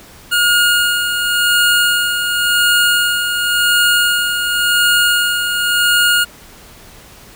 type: tone with tremolo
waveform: 25% pulse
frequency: 1428 Hz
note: F6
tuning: 38 cents sharp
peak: -6 dBFS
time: 0.31-6.25 s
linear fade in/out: 20 ms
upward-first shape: sine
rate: 0.92 Hz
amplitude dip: 50%
effects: pink hiss -40 dBFS RMS until 7.35 s